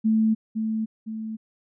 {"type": "tone with echo", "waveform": "sine", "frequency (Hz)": 220, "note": "A3", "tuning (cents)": 0, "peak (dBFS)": -17, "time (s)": [0.04, 0.35], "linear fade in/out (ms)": 20, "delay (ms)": 510, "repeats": 2, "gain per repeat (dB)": -6, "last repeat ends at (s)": 1.37, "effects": []}